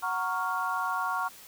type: chord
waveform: sine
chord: Gb major seventh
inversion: none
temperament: equal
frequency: 740 / 932.3 / 1108.7 / 1396.9 Hz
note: Gb5 / Bb5 / Db6 / F6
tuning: 0 / 0 / 0 / 0 cents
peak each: -35 / -34 / -31 / -33 dBFS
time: 0.02-1.29 s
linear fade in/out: 20 ms
effects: white hiss -50 dBFS RMS until 1.47 s